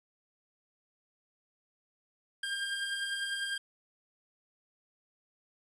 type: beating tone pair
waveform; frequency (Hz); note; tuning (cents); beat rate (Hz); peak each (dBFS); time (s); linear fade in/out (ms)
25% pulse; 1600 / 1610; G6 / G6; +35 / +46; 10; -30 / -37; 2.43-3.58; 5
effects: resampled to 22050 Hz + 10-bit